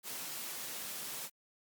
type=high-pass noise; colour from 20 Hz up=white; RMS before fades=-42 dBFS; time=0.03-1.3 s; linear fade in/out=50 ms; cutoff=120 Hz; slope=96 dB/octave; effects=Opus 48 kbps